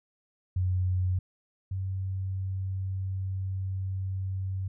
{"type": "tone pair in turn", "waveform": "sine", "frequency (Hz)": [91.8, 95.09], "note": ["F#2", "F#2"], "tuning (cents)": [-13, 48], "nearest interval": "minor second", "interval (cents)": 61, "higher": "second", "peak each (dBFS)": [-24, -29], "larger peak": "first", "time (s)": [[0.56, 1.19], [1.71, 4.68]], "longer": "second", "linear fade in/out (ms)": 5, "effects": []}